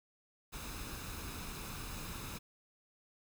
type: noise with comb filter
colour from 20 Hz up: pink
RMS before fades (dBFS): -44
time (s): 0.52-2.39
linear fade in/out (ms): 20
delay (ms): 0.78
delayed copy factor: +0.5
effects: none